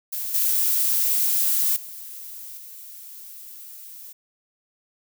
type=noise with level steps; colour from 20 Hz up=violet; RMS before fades=-29 / -21 / -38 / -41 dBFS; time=0.12-4.13 s; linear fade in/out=10 ms; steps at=0.34 / 1.76 / 2.57 s; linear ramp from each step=5 ms; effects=none